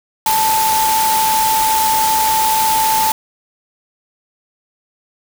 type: tone in noise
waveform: sine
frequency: 880 Hz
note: A5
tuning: in tune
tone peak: -13 dBFS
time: 0.26-3.12 s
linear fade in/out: 2 ms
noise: white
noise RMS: -19 dBFS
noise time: 0.26-3.12 s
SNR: +3 dB
effects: none